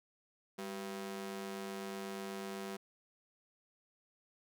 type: ring-modulated tone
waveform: sawtooth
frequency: 293.1 Hz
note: D4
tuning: 3 cents flat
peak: -34 dBFS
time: 0.58-2.77 s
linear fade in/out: 10 ms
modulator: 92.5 Hz
effects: none